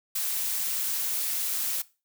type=noise with ADSR envelope; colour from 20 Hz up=blue; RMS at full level=-27 dBFS; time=0.15-1.82 s; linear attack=10 ms; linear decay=8 ms; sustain=-2 dB; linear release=7 ms; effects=noise-tail reverb RT60 0.3 s tail -19 dB re dry